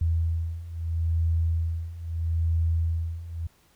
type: beating tone pair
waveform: sine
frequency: 82 / 82.77 Hz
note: E2 / E2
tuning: -9 / +8 cents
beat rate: 0.77 Hz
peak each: -28 / -25 dBFS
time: 0.01-3.47 s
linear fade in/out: 5 ms
effects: pink hiss -62 dBFS RMS until 3.75 s